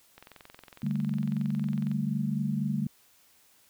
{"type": "click train", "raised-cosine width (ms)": 0.3, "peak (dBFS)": -31, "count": 39, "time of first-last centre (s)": [0.18, 1.915], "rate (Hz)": 21.9}
{"type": "chord", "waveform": "sine", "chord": "D suspended fourth", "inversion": "none", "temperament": "equal", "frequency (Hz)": [146.83, 196, 220], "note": ["D3", "G3", "A3"], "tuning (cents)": [0, 0, 0], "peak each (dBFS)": -31, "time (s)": [0.83, 2.87], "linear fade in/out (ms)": 5}
{"effects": ["white hiss -62 dBFS RMS until 3.69 s"]}